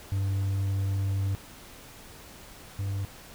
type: tone pair in turn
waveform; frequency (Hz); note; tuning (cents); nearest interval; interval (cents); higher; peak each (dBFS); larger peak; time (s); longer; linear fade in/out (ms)
triangle; 97.7 / 98.55; G2 / G2; -5 / +10; unison; 15; second; -23 / -26; first; 0.12-1.35 / 2.79-3.05; first; 0
effects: pink hiss -48 dBFS RMS until 3.34 s